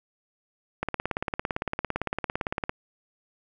click train, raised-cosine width 0.5 ms, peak -12 dBFS, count 34, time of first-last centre 0.83-2.694 s, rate 17.7 Hz, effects none

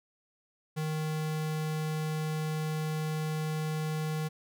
square tone, 155.56 Hz, D#3, in tune, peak -31 dBFS, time 0.76-4.29 s, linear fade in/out 20 ms, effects none

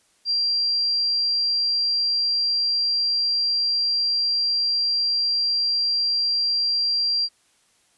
sine tone, 4742 Hz, D8, 16 cents sharp, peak -19 dBFS, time 0.25-7.29 s, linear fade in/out 50 ms, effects white hiss -62 dBFS RMS until 7.97 s + resampled to 24000 Hz

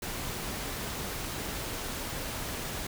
pink noise, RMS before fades -36 dBFS, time 0.02-2.87 s, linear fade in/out 5 ms, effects none

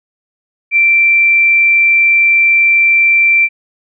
sine tone, 2349 Hz, D7, in tune, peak -6 dBFS, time 0.71-3.49 s, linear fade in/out 50 ms, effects none

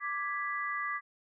sine chord, G# diminished, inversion second, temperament equal, 1174.7 / 1661.2 / 1975.5 Hz, D6 / G#6 / B6, 0 / 0 / 0 cents, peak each -35 / -39 / -36 dBFS, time 0-1.01 s, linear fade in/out 50 ms, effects none

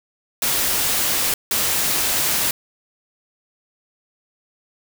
white noise bursts at uneven times, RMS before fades -20 dBFS, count 2, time 0.42-1.34 / 1.51-2.51 s, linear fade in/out 2 ms, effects none

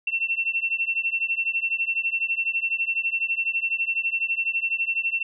sine beating tone pair, 2700 / 2712 Hz, E7 / E7, +41 / +49 cents, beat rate 12 Hz, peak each -25 / -26 dBFS, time 0.07-5.23 s, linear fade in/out 5 ms, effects none

